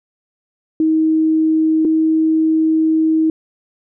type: tone pair in turn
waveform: sine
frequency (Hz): 316.6 / 317.9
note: D#4 / D#4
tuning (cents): +30 / +37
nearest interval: unison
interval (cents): 7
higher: second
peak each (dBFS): -11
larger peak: neither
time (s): 0.8-1.85 / 1.85-3.3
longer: second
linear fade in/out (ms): 2
effects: none